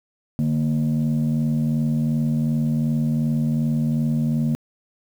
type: tone pair together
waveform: sine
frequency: 149.1 / 231.8 Hz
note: D3 / A#3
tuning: +27 / -10 cents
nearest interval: minor sixth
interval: 763 cents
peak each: -19 dBFS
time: 0.39-4.55 s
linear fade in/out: 0 ms
effects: tanh soft clip ceiling -15 dBFS + 8-bit